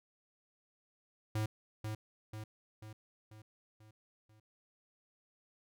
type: tone with echo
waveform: square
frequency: 108 Hz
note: A2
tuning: 32 cents flat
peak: -33 dBFS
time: 1.35-1.46 s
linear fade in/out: 5 ms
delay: 490 ms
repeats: 6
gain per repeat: -5 dB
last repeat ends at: 4.4 s
effects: none